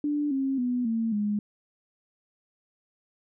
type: tone with pitch steps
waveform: sine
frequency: 293.7 / 269.3 / 247 / 226.5 / 207.7 Hz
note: D4 / C#4 / B3 / A#3 / G#3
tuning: 0 / -50 / 0 / -50 / 0 cents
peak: -24 dBFS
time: 0.04-1.39 s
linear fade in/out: 2 ms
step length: 270 ms
effects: none